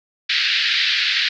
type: band-pass noise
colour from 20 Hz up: white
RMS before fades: -19 dBFS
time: 0.29-1.29 s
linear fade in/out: 10 ms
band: 1600 to 4500 Hz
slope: 48 dB/octave
effects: none